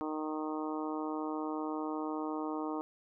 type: harmonic tone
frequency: 154.7 Hz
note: D#3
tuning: 10 cents flat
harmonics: 2 / 3 / 4 / 5 / 6 / 7 / 8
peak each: -36 / -42 / -46 / -44 / -44 / -45 / -47 dBFS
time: 0.01-2.81 s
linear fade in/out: 0 ms
effects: none